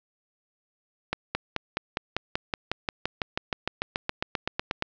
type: accelerating click train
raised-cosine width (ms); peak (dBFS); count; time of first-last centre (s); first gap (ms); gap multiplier
0.3; -10; 24; 1.13-4.824; 220; 0.97
effects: resampled to 16000 Hz + 7-bit